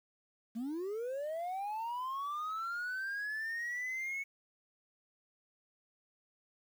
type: linear sweep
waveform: sine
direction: up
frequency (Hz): 215.4 to 2217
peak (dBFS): -33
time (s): 0.55-4.24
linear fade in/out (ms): 20
effects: tanh soft clip ceiling -35 dBFS + 10-bit